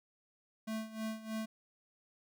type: tone with tremolo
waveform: square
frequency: 220 Hz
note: A3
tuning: in tune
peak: -36 dBFS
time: 0.67-1.46 s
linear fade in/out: 10 ms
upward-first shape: sine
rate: 3.2 Hz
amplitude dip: 80%
effects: none